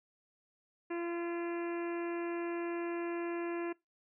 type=harmonic tone; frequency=342.3 Hz; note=F4; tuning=35 cents flat; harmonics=1 / 2 / 3 / 4 / 5 / 6 / 7 / 8; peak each=-35 / -46 / -47 / -52 / -48 / -53 / -52 / -54 dBFS; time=0.9-3.73 s; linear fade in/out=10 ms; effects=noise-tail reverb RT60 0.2 s tail -23 dB re dry